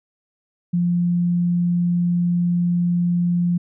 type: tone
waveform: sine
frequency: 174.61 Hz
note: F3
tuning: in tune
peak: -16 dBFS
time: 0.73-3.58 s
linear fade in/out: 10 ms
effects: none